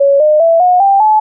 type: tone with pitch steps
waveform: sine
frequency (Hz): 558 / 608.5 / 663.6 / 723.6 / 789.1 / 860.6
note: C#5 / D#5 / E5 / F#5 / G5 / A5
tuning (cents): +11 / -39 / +11 / -39 / +11 / -39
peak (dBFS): -5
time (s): 0-1.2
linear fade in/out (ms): 10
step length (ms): 200
effects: none